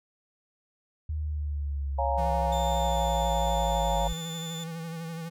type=exponential sweep; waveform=sine; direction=down; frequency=77.5 to 51 Hz; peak=-28 dBFS; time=1.09-4.13 s; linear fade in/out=5 ms
type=chord; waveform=sine; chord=Bb minor seventh; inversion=first; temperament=equal; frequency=554.4 / 698.5 / 830.6 / 932.3 Hz; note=Db5 / F5 / Ab5 / Bb5; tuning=0 / 0 / 0 / 0 cents; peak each=-31 dBFS; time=1.98-4.08 s; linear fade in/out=10 ms
type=tone with vibrato; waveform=square; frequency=164.81 Hz; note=E3; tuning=in tune; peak=-35 dBFS; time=2.17-5.3 s; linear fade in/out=20 ms; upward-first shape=sine; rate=12 Hz; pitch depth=40 cents each way
type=tone with pitch glide; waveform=30% pulse; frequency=3565 to 3518 Hz; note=A7 to A7; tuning=+22 to -1 cents; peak=-35 dBFS; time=2.52-4.64 s; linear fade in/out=5 ms; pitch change=-23 cents; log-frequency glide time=2.81-2.94 s
effects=none